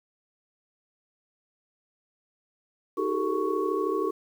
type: tone cluster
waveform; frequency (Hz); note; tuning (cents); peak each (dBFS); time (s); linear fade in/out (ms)
sine; 314.2 / 379.6 / 413 / 451.9 / 1111; D#4 / F#4 / G#4 / A4 / C#6; +17 / +44 / -10 / +46 / +4; -32 / -29 / -31 / -31 / -32; 2.97-4.11; 10
effects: 9-bit